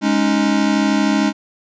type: chord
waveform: square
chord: Ab suspended fourth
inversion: none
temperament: equal with one note detuned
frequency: 207.7 / 277.2 / 310.2 Hz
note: Ab3 / Db4 / Eb4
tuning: 0 / 0 / -5 cents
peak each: -18 / -19 / -20 dBFS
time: 0.01-1.33 s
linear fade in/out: 50 ms
effects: resampled to 16000 Hz